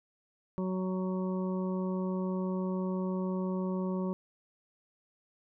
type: harmonic tone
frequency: 186 Hz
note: F#3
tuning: 9 cents sharp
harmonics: 1 / 2 / 3 / 5 / 6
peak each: -31 / -37 / -41 / -45 / -47 dBFS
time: 0.58-4.13 s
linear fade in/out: 0 ms
effects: none